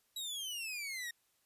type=exponential sweep; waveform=sawtooth; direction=down; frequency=3906 to 1848 Hz; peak=-36 dBFS; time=0.16-1.11 s; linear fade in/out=5 ms; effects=white hiss -75 dBFS RMS until 1.45 s + resampled to 32000 Hz